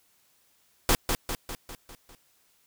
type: noise with echo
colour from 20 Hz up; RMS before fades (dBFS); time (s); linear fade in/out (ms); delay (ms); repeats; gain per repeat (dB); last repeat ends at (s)
pink; -21; 0.89-0.95; 0; 200; 6; -5; 2.15
effects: white hiss -66 dBFS RMS until 2.66 s